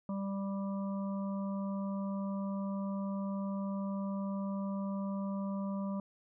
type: harmonic tone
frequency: 196.6 Hz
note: G3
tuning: 5 cents sharp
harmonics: 1 / 3 / 5 / 6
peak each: -34 / -44 / -48 / -50 dBFS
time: 0.09-6 s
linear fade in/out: 2 ms
effects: none